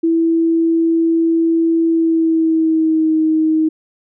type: tone with pitch glide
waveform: sine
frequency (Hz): 329.6 to 315.3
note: E4 to D#4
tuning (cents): 0 to +23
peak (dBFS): -11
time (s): 0.03-3.69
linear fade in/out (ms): 10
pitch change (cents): -77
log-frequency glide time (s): 1.87-3.16
effects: none